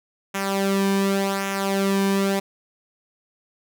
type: tone with flanger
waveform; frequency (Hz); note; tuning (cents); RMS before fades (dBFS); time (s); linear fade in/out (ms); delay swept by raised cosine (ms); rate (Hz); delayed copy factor
sawtooth; 196; G3; 0; -22; 0.34-2.4; 10; 0.22 to 1.52; 0.88; -0.65
effects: none